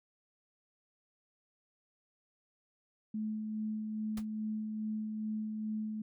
sine tone with tremolo, 215.8 Hz, A3, 33 cents flat, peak -33 dBFS, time 3.14-6.02 s, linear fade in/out 5 ms, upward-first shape sine, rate 2.4 Hz, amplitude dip 30%
pink noise with exponential decay, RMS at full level -39 dBFS, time 4.17-4.25 s, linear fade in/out 5 ms, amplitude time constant 16 ms
effects none

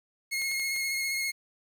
sawtooth tone with vibrato, 2160 Hz, C#7, 45 cents flat, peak -25 dBFS, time 0.31-1.32 s, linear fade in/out 20 ms, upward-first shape sine, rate 15 Hz, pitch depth 19 cents each way
clicks, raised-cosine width 0.2 ms, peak -29 dBFS, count 4, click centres 0.418 / 0.515 / 0.597 / 0.763 s
effects 10-bit

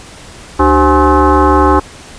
sine tone with frequency modulation, 383.8 Hz, G4, 37 cents flat, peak -5 dBFS, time 0.59-1.8 s, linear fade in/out 10 ms, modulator 227 Hz, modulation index 3.8, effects pink hiss -34 dBFS RMS until 2.18 s + resampled to 22050 Hz

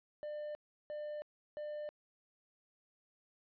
triangle tone bursts, 598 Hz, D5, 31 cents sharp, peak -38 dBFS, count 3, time 0.23-1.89 s, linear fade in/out 0 ms, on 320 ms, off 350 ms, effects resampled to 11025 Hz

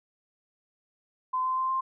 sine tone with pitch steps, 1026 / 1034.3 / 1042.7 / 1051.2 Hz, C6 / C6 / C6 / C6, -34 / -20 / -6 / +8 cents, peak -25 dBFS, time 1.33-1.81 s, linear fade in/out 10 ms, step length 120 ms, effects none

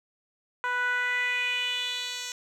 10% pulse tone with band-pass filter sweep, 493.9 Hz, B4, in tune, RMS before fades -29 dBFS, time 0.64-2.32 s, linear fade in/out 0 ms, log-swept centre 1200 to 5300 Hz, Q 3.5, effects none

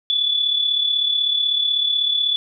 sine tone with amplitude modulation, 3450 Hz, A7, 35 cents flat, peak -14 dBFS, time 0.1-2.36 s, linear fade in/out 0 ms, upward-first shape sine, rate 36.1 Hz, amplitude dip 55%, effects none

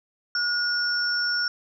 sine tone pair together, 1441 / 5440 Hz, F#6 / F8, -46 / -46 cents, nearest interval octave + major seventh, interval 2300 cents, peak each -25 dBFS, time 0.35-1.48 s, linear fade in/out 2 ms, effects none

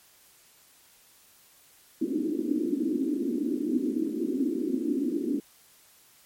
white band-pass noise, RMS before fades -28 dBFS, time 2.01-5.4 s, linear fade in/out 5 ms, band 250 to 330 Hz, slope 48 dB/octave, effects white hiss -58 dBFS RMS until 6.25 s + MP3 64 kbps

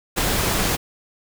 pink noise, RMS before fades -21 dBFS, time 0.16-0.77 s, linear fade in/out 20 ms, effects none

